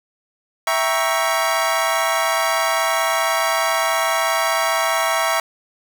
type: chord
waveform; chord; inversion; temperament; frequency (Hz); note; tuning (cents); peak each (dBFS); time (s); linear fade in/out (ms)
25% pulse; E diminished seventh; none; equal with one note detuned; 659.3 / 784 / 941 / 1108.7; E5 / G5 / Bb5 / Db6; 0 / 0 / +16 / 0; -17 / -22 / -20 / -19; 0.67-5.4; 2
effects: none